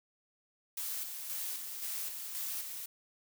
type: noise with tremolo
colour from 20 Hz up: blue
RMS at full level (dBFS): -38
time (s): 0.77-2.86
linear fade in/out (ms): 5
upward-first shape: square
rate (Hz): 1.9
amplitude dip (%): 40
effects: none